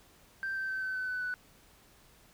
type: tone with pitch steps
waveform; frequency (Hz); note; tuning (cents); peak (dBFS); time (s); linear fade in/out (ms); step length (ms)
sine; 1568 / 1554.5 / 1541.1 / 1527.8 / 1514.6 / 1501.5 / 1488.6; G6 / G6 / G6 / G6 / F#6 / F#6 / F#6; 0 / -15 / -30 / -45 / +40 / +25 / +10; -31; 0.43-1.34; 0; 130
effects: tanh soft clip ceiling -29 dBFS + pink hiss -61 dBFS RMS until 2.33 s